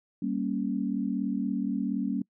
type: chord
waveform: sine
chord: G diminished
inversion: none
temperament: equal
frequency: 196 / 233.1 / 277.2 Hz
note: G3 / Bb3 / Db4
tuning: 0 / 0 / 0 cents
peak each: -31 dBFS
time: 0.22-2.22 s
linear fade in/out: 5 ms
effects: noise-tail reverb RT60 0.1 s tail -26 dB re dry